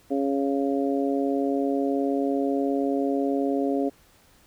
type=harmonic tone; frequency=138.6 Hz; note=C#3; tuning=in tune; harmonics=2 / 3 / 4 / 5; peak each=-24 / -28 / -30 / -32 dBFS; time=0.1-3.9 s; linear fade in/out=20 ms; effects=pink hiss -58 dBFS RMS until 4.46 s